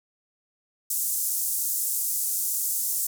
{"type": "band-pass noise", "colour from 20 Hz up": "white", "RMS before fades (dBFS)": -27, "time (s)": [0.9, 3.07], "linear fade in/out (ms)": 5, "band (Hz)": [6900, 16000], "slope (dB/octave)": 24, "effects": []}